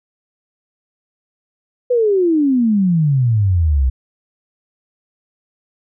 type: exponential sweep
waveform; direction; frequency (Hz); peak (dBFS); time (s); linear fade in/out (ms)
sine; down; 506 to 62; -11; 1.9-3.9; 10
effects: none